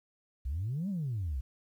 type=exponential two-way sweep; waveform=sine; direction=up then down; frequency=59.9 to 208.1 to 59.9 Hz; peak=-30 dBFS; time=0.45-1.41 s; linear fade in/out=10 ms; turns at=0.89 s; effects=tanh soft clip ceiling -28 dBFS + 11-bit